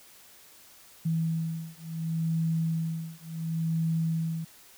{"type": "beating tone pair", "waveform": "sine", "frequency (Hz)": [162.6, 163.3], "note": ["E3", "E3"], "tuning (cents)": [-23, -16], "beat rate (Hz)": 0.7, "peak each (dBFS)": [-30, -30], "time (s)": [1.05, 4.45], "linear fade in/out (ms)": 10, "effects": ["white hiss -54 dBFS RMS until 4.77 s"]}